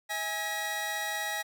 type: tone cluster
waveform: sawtooth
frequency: 644 / 826 / 1916 Hz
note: E5 / G#5 / A#6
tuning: -41 / -10 / +47 cents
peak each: -37 / -32 / -30 dBFS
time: 0.09-1.43 s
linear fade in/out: 20 ms
effects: none